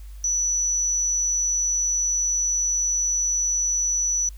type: tone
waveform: sine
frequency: 5930 Hz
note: F#8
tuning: 3 cents sharp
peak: -20 dBFS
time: 0.24-4.29 s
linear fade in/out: 2 ms
effects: added 50 Hz sine -36 dBFS peak until 4.37 s + white hiss -56 dBFS RMS until 4.37 s